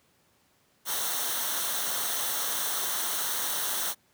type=noise with comb filter; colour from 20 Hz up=white; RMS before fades=-30 dBFS; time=0.85-3.95 s; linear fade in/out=50 ms; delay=0.41 ms; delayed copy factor=-0.65; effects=pink hiss -66 dBFS RMS until 4.13 s + high-pass 100 Hz 12 dB/octave